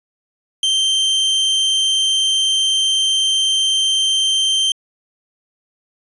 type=tone; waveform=40% pulse; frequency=3136 Hz; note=G7; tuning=in tune; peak=-13 dBFS; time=0.63-4.72 s; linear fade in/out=2 ms; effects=resampled to 24000 Hz